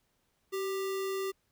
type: tone with sample-and-hold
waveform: sine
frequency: 384.9 Hz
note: G4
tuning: 32 cents flat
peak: -31 dBFS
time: 0.52-1.32 s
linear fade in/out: 20 ms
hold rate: 1575 Hz
effects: pink hiss -75 dBFS RMS until 1.51 s